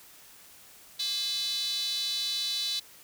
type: tone with high-pass filter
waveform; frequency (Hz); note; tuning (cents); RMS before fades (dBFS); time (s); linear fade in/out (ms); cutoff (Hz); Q
square; 233.1; A#3; 0; -31; 0.99-2.8; 10; 3900; 8.2
effects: white hiss -53 dBFS RMS until 3.03 s